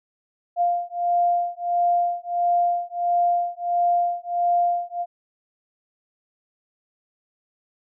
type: beating tone pair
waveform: sine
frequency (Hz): 698.5 / 700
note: F5 / F5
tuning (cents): 0 / +4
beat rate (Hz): 1.5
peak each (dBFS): -22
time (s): 0.56-5.06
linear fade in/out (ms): 50
effects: none